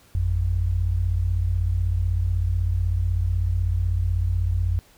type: tone pair together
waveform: sine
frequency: 52.92 / 89 Hz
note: G#1 / F2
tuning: +33 / +33 cents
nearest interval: major sixth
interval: 900 cents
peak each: -24 / -21 dBFS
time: 0.15-4.79 s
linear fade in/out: 0 ms
effects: pink hiss -55 dBFS RMS until 4.97 s

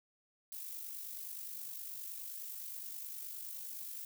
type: noise with amplitude modulation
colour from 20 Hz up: violet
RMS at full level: -43 dBFS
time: 0.52-4.05 s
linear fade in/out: 2 ms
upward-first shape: sine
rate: 49.6 Hz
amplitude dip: 45%
effects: none

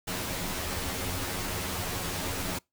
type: noise with comb filter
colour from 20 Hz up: pink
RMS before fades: -33 dBFS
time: 0.07-2.59 s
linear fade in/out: 10 ms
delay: 11 ms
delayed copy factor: +0.9
effects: noise-tail reverb RT60 0.2 s tail -25 dB re dry

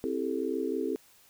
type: chord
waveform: sine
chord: A minor seventh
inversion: first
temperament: just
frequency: 264 / 330 / 396 / 440 Hz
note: C4 / E4 / G4 / A4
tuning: +16 / +2 / +18 / 0 cents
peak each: -34 dBFS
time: 0.04-0.96 s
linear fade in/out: 0 ms
effects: white hiss -60 dBFS RMS until 1.29 s

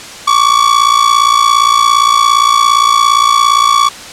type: ring-modulated tone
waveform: 45% pulse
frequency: 1136 Hz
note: C#6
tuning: 42 cents sharp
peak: -3 dBFS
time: 0.27-3.89 s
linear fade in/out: 10 ms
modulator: 28.7 Hz
effects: white hiss -28 dBFS RMS until 4.12 s + low-pass 7000 Hz 12 dB/octave

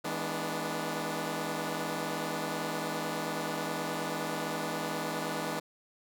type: chord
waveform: 10% pulse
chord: E dominant seventh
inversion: none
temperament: equal with one note detuned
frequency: 161.42 / 207.7 / 246.9 / 293.7 Hz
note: E3 / G#3 / B3 / D4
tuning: -36 / 0 / 0 / 0 cents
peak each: -29 / -31 / -31 / -29 dBFS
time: 0.04-5.6 s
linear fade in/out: 10 ms
effects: none

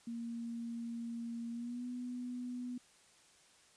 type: tone with pitch glide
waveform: sine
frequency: 233.1 to 247 Hz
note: A#3 to B3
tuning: 0 to 0 cents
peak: -39 dBFS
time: 0.07-2.78 s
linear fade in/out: 5 ms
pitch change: +100 cents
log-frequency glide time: 1.51-1.86 s
effects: white hiss -65 dBFS RMS until 3.76 s + resampled to 22050 Hz

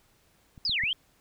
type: clicks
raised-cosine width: 5 ms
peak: -35 / -30 / -29 dBFS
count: 3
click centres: 0.578 / 0.695 / 0.837 s
type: linear two-way sweep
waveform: sine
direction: down then up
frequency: 5200 to 1764 to 3260 Hz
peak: -25 dBFS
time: 0.65-0.93 s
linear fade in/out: 2 ms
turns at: 0.8 s
effects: pink hiss -65 dBFS RMS until 1.2 s

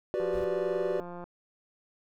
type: chord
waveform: triangle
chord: G major seventh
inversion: third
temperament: equal with one note detuned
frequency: 371.1 / 392 / 493.9 / 587.3 Hz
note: F#4 / G4 / B4 / D5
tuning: +5 / 0 / 0 / 0 cents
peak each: -30 / -32 / -32 / -31 dBFS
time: 0.14-1 s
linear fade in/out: 0 ms
type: click train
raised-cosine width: 1 ms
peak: -29 dBFS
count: 183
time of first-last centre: 0.2-1.24 s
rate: 175 Hz
type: noise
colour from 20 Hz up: brown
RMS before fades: -42 dBFS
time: 0.33-0.44 s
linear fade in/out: 0 ms
effects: none

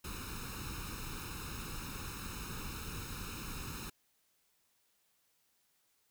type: noise with comb filter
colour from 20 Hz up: pink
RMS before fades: -43 dBFS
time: 0.04-3.9 s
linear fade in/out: 5 ms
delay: 0.76 ms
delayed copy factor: +0.8
effects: white hiss -75 dBFS RMS until 6.1 s

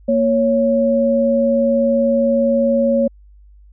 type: tone pair together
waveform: sine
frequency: 233.1 / 554.4 Hz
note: A#3 / C#5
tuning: 0 / 0 cents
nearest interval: octave + minor third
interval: 1500 cents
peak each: -16 / -14 dBFS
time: 0.08-3.08 s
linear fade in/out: 10 ms
effects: added 50 Hz sine -42 dBFS peak until 3.72 s

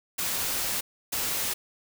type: noise bursts at uneven times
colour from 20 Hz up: white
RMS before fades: -29 dBFS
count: 2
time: 0.18-0.81 / 1.12-1.54 s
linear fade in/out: 10 ms
effects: none

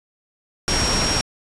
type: tone in noise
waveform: sine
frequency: 5580 Hz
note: F8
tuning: 2 cents flat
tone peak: -22 dBFS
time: 0.68-1.21 s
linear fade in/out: 0 ms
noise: pink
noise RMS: -21 dBFS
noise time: 0.68-1.21 s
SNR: -4 dB
effects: resampled to 22050 Hz

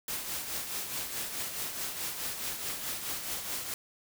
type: noise with tremolo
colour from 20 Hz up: white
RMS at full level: -34 dBFS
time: 0.08-3.74 s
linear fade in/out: 2 ms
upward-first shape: triangle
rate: 4.7 Hz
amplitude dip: 55%
effects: none

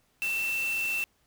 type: tone in noise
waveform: sine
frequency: 2678 Hz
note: E7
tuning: 27 cents sharp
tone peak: -27 dBFS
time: 0.22-1.04 s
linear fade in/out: 0 ms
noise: white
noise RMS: -40 dBFS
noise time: 0.22-1.04 s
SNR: +10 dB
effects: pink hiss -69 dBFS RMS until 1.26 s

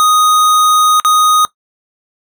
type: tone with dropouts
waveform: square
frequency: 1244.5 Hz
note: D#6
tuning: in tune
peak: -8 dBFS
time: 0-1.45 s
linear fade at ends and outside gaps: 0 ms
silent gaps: 0.999-1.048 s
effects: noise-tail reverb RT60 0.1 s tail -18 dB re dry

